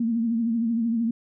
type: tone with vibrato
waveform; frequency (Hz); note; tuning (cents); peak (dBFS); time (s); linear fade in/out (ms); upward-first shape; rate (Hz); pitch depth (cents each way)
sine; 230; A#3; -23; -21; 0-1.11; 5; triangle; 13; 74
effects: none